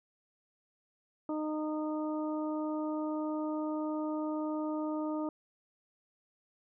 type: harmonic tone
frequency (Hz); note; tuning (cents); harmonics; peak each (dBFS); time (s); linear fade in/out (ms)
307.2; D#4; -22; 1 / 2 / 3 / 4; -33 / -39 / -43 / -45; 1.29-5.29; 2
effects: none